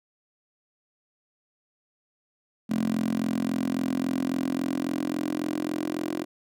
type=tone with high-pass filter sweep; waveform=10% pulse; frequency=43.65 Hz; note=F1; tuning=in tune; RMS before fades=-28 dBFS; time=2.69-6.25 s; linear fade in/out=20 ms; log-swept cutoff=220 to 330 Hz; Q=5.2; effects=none